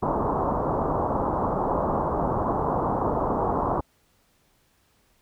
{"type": "low-pass noise", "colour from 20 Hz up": "white", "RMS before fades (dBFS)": -25, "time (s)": [0.02, 3.81], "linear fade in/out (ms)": 10, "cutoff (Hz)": 1100, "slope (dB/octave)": 48, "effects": ["pink hiss -65 dBFS RMS until 5.21 s"]}